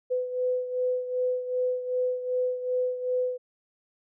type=beating tone pair; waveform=sine; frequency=502 / 504.6 Hz; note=B4 / B4; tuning=+28 / +37 cents; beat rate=2.6 Hz; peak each=-26 / -32 dBFS; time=0.1-3.38 s; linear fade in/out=20 ms; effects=none